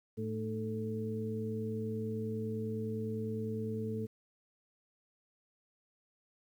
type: harmonic tone with a mistuned harmonic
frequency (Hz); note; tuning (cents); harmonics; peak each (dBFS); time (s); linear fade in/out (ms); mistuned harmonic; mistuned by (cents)
110; A2; 0; 1 / 2 / 3 / 4; -39 / -38 / -50 / -39; 0.17-4.07; 20; 3; -110
effects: 11-bit